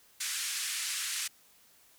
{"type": "band-pass noise", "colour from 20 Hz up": "white", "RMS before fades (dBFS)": -35, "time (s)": [0.2, 1.28], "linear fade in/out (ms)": 10, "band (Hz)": [1500, 10000], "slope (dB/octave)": 24, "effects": ["white hiss -62 dBFS RMS until 1.98 s"]}